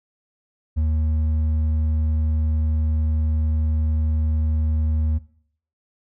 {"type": "tone with hard clipping", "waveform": "sine", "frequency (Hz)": 77.78, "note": "D#2", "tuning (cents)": 0, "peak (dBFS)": -19, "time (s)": [0.76, 5.19], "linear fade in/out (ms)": 20, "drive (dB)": 4, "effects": ["noise-tail reverb RT60 0.6 s tail -19 dB re dry"]}